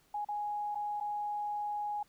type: tone with dropouts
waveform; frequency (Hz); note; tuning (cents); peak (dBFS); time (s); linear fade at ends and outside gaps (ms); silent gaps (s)
sine; 830.6; G#5; 0; -33; 0.14-2.03; 5; 0.248-0.286 / 0.748-0.754 / 1.001-1.008
effects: pink hiss -68 dBFS RMS until 2.08 s